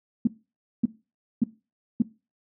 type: tone bursts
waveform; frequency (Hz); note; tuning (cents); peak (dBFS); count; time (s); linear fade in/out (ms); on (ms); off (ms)
sine; 230.5; A#3; -19; -16; 4; 0.25-2.022; 5; 23; 560
effects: noise-tail reverb RT60 0.3 s tail -19 dB re dry